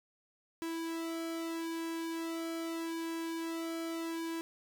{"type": "tone with flanger", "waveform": "sawtooth", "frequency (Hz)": 329.6, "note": "E4", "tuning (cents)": 0, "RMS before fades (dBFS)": -38, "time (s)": [0.62, 4.41], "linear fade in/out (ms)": 0, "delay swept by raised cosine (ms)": [1.4, 1.93], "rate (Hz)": 0.79, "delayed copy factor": -0.9, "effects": []}